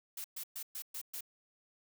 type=noise bursts; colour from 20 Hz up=blue; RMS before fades=-42 dBFS; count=6; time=0.17-1.208 s; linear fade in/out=5 ms; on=73 ms; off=120 ms; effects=none